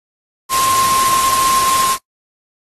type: tone in noise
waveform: sine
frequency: 1059 Hz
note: C6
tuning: 21 cents sharp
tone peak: -13 dBFS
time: 0.49-1.98 s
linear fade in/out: 50 ms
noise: white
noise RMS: -18 dBFS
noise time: 0.49-1.98 s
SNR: +2 dB
effects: noise-tail reverb RT60 0.1 s tail -22 dB re dry + AAC 32 kbps